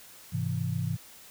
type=chord; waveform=sine; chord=Ab augmented; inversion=none; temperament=equal; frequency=103.83 / 130.81 / 164.81 Hz; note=Ab2 / C3 / E3; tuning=0 / 0 / 0 cents; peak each=-32 dBFS; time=0.32-0.97 s; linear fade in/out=20 ms; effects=white hiss -51 dBFS RMS until 1.3 s